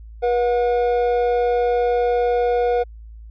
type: tone pair together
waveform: triangle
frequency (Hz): 483.3 / 722.5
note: B4 / F#5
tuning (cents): -38 / -41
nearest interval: perfect fifth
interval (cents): 697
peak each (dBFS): -15 / -20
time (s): 0.22-2.84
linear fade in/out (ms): 20
effects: added 55 Hz sine -36 dBFS peak until 3.3 s + resampled to 11025 Hz